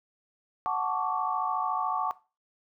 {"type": "chord", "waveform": "sine", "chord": "D major seventh", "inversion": "first", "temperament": "equal with one note detuned", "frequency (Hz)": [740, 880, 1108.7, 1162.5], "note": ["F#5", "A5", "C#6", "D6"], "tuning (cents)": [0, 0, 0, -18], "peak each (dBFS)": -32, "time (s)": [0.66, 2.11], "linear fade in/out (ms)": 0, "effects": ["noise-tail reverb RT60 0.3 s tail -17 dB re dry"]}